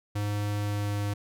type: tone with pitch glide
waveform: square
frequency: 103.3 to 102.41 Hz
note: G#2 to G#2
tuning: -9 to -24 cents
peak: -28 dBFS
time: 0.15-1.14 s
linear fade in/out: 10 ms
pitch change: -15 cents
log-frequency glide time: 0.58-1.02 s
effects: none